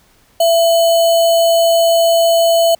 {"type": "tone with sample-and-hold", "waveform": "sine", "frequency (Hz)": 669, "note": "E5", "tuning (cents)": 25, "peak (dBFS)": -8, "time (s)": [0.4, 2.75], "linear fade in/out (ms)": 5, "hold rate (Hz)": 3675, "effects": ["pink hiss -52 dBFS RMS until 2.79 s"]}